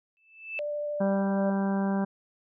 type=tone with exponential growth; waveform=sine; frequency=2637 Hz; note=E7; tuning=in tune; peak=-28 dBFS; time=0.17-0.59 s; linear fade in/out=0 ms; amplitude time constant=91 ms
type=tone with vibrato; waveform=sine; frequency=590 Hz; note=D5; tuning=8 cents sharp; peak=-29 dBFS; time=0.59-1.5 s; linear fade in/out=2 ms; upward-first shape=triangle; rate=13 Hz; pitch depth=9 cents each way
type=harmonic tone; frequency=196 Hz; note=G3; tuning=in tune; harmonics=1 / 2 / 3 / 4 / 5 / 6 / 7 / 8; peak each=-25 / -36 / -36 / -37 / -39 / -47 / -47 / -43 dBFS; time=1-2.05 s; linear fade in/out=10 ms
effects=none